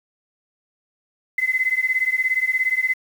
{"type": "beating tone pair", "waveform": "sine", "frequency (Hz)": [2032, 2049], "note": ["B6", "C7"], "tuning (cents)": [49, -37], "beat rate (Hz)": 17, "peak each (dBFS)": -21, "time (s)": [1.38, 2.94], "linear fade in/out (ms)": 5, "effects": ["7-bit"]}